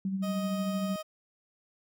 sine tone with tremolo, 192.2 Hz, G3, 34 cents flat, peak -27 dBFS, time 0.05-0.96 s, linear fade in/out 2 ms, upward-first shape sine, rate 13 Hz, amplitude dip 45%
30% pulse tone, 625 Hz, D#5, 8 cents sharp, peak -33 dBFS, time 0.22-1.03 s, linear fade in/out 20 ms
effects none

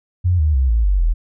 sine tone with pitch steps, 89.4 / 76.49 / 65.44 / 55.99 / 47.91 / 40.99 Hz, F2 / D#2 / C2 / A1 / G1 / E1, +41 / -29 / +1 / +31 / -39 / -9 cents, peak -12 dBFS, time 0.24-1.14 s, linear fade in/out 20 ms, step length 150 ms, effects none

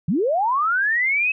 sine linear sweep, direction up, 139 to 2597 Hz, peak -17 dBFS, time 0.08-1.32 s, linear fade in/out 5 ms, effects none

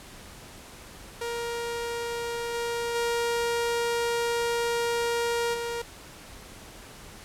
sawtooth tone with level steps, 470.3 Hz, A#4, 15 cents sharp, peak -26 / -24 / -21 / -26 dBFS, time 1.21-5.82 s, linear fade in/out 5 ms, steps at 2.53 / 2.94 / 5.53 s, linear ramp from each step 20 ms, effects pink hiss -46 dBFS RMS until 7.24 s + low-pass 12000 Hz 12 dB/octave

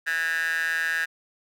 15% pulse tone with high-pass filter, 164 Hz, E3, 9 cents flat, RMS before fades -26 dBFS, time 0.06-1.06 s, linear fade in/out 20 ms, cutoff 1700 Hz, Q 8.9, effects none

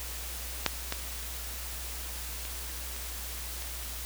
clicks, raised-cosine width 0.2 ms, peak -6 / -13 / -24 / -24 / -25 dBFS, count 5, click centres 0.663 / 0.924 / 2.452 / 2.964 / 3.622 s, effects added 60 Hz sine -40 dBFS peak until 4.05 s + white hiss -40 dBFS RMS until 4.05 s

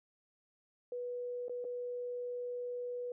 sine tone with dropouts, 489.8 Hz, B4, 14 cents flat, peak -37 dBFS, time 0.92-3.12 s, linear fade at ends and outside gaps 2 ms, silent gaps 1.483-1.495 / 1.643-1.649 s, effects none

